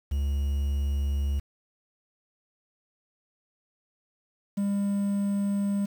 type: tone pair in turn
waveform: triangle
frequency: 70.3 / 200.7 Hz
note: C#2 / G3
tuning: +25 / +41 cents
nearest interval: octave + tritone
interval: 1816 cents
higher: second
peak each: -22 dBFS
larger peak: neither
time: 0.11-1.4 / 4.57-5.86 s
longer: neither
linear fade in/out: 10 ms
effects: 8-bit